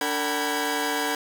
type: tone cluster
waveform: sawtooth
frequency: 290.9 / 451.9 / 758 / 983 / 1636 Hz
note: D4 / A4 / F#5 / B5 / G#6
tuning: -16 / +46 / +42 / -8 / -26 cents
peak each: -27 dBFS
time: 0.01-1.15 s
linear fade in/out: 2 ms
effects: none